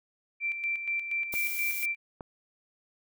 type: tone with tremolo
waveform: sine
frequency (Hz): 2349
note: D7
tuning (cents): 0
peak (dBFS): -27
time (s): 0.4-1.96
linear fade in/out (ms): 50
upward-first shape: square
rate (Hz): 4.2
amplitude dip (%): 55
type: noise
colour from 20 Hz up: violet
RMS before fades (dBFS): -35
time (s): 1.32-1.86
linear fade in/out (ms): 10
type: clicks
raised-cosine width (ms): 1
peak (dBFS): -25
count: 2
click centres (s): 1.339 / 2.208
effects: none